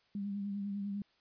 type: tone with vibrato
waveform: sine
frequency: 200.8 Hz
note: G3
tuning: 42 cents sharp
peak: -35 dBFS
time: 0.15-1.02 s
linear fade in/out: 2 ms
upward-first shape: triangle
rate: 10 Hz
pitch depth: 39 cents each way
effects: white hiss -71 dBFS RMS until 1.2 s + resampled to 11025 Hz